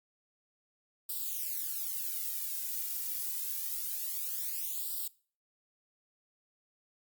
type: noise with flanger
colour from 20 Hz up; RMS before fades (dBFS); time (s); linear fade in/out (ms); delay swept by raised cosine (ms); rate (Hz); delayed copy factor
violet; -36; 1.09-5.08; 5; 0.23 to 2.13; 0.26; +0.85
effects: noise-tail reverb RT60 0.4 s tail -21 dB re dry + Opus 48 kbps